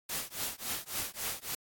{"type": "noise with tremolo", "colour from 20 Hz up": "white", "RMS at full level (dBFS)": -33, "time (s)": [0.09, 1.55], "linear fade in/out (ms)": 5, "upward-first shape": "triangle", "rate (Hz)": 3.6, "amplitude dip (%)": 100, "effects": ["AAC 64 kbps"]}